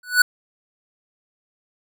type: tone with exponential growth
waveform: square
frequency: 1480 Hz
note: F#6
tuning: in tune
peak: -8 dBFS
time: 0.03-0.22 s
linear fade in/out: 5 ms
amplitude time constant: 41 ms
effects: none